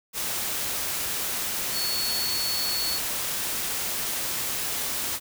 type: tone in noise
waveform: sine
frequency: 4410 Hz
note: C#8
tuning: 10 cents flat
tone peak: -27 dBFS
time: 1.72-3 s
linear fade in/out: 50 ms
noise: white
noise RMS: -29 dBFS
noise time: 0.13-5.2 s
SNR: -1 dB
effects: none